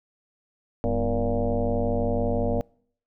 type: tone with frequency modulation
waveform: sine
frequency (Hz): 246.9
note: B3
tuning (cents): 0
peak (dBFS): -21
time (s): 0.84-2.61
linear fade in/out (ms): 0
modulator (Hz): 112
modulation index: 3.7
effects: noise-tail reverb RT60 0.6 s tail -26 dB re dry